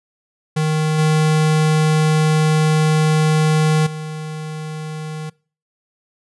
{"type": "tone with level steps", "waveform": "square", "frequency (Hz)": 155.4, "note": "D#3", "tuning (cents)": -2, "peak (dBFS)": [-16, -13, -26], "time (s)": [0.56, 5.3], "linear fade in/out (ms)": 10, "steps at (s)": [0.98, 3.86], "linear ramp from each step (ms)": 10, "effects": ["noise-tail reverb RT60 0.4 s tail -24 dB re dry", "resampled to 24000 Hz"]}